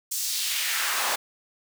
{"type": "noise with high-pass filter sweep", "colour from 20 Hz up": "pink", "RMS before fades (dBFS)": -27, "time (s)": [0.11, 1.16], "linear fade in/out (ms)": 10, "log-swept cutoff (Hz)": [7000, 740], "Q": 1.3, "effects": []}